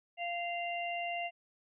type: harmonic tone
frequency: 694 Hz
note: F5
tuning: 11 cents flat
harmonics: 1 / 3 / 4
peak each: -36 / -42 / -40 dBFS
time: 0.17-1.31 s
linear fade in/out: 50 ms
effects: none